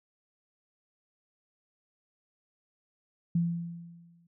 sine tone with exponential decay, 170 Hz, F3, 46 cents flat, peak -22 dBFS, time 3.35-4.27 s, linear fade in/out 5 ms, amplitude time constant 200 ms, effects none

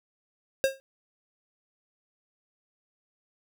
square tone with exponential decay, 537 Hz, C5, 45 cents sharp, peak -18 dBFS, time 0.64-0.8 s, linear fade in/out 0 ms, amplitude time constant 33 ms, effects none

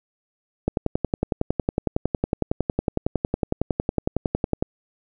click train, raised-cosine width 2 ms, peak -7 dBFS, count 44, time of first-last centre 0.68-4.625 s, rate 10.9 Hz, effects none

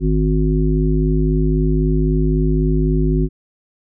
harmonic tone, 51.91 Hz, G#1, in tune, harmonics 1 / 3 / 5 / 7, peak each -16 / -18 / -21 / -22 dBFS, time 0-3.29 s, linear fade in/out 50 ms, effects none

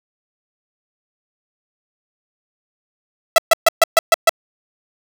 sawtooth tone bursts, 659.3 Hz, E5, in tune, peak -3 dBFS, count 7, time 3.36-4.294 s, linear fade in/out 2 ms, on 22 ms, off 130 ms, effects none

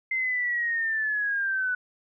sine linear sweep, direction down, 2083 to 1480 Hz, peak -24 dBFS, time 0.11-1.75 s, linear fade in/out 5 ms, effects none

